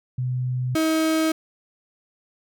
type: tone pair in turn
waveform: sine / 35% pulse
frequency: 126.3 / 318.3 Hz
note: B2 / D#4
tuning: +39 / +39 cents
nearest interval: octave + major third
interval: 1600 cents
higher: second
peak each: -22 / -17 dBFS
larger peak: second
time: 0.18-0.75 / 0.75-1.32 s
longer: neither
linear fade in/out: 5 ms
effects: none